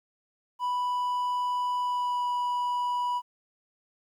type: tone with pitch glide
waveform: triangle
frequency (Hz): 987.8 to 979.8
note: B5 to B5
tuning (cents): 0 to -14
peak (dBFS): -24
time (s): 0.59-3.22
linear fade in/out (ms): 50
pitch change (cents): -14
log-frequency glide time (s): 1.8-2.27
effects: 11-bit